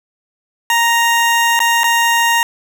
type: tone with dropouts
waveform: 20% pulse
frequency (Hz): 933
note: A#5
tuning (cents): +1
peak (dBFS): -6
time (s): 0.7-2.43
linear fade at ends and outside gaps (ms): 1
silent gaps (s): 1.592-1.602 / 1.834-1.841
effects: none